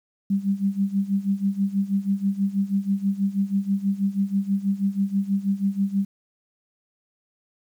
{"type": "tone with tremolo", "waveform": "sine", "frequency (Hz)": 197.3, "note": "G3", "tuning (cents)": 11, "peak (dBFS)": -17, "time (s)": [0.3, 6.05], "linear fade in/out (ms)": 5, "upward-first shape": "sine", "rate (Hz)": 6.2, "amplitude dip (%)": 85, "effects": ["9-bit"]}